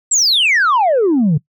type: exponential sweep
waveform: sine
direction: down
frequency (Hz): 7902 to 138.59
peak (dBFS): -8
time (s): 0.11-1.38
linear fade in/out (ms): 10
effects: noise-tail reverb RT60 0.1 s tail -21 dB re dry + tanh soft clip ceiling -8 dBFS